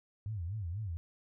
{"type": "tone with vibrato", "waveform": "sine", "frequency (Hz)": 95.7, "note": "G2", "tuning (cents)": -41, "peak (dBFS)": -35, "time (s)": [0.26, 0.97], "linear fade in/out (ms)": 0, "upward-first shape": "sine", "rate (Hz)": 4.1, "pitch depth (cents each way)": 260, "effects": []}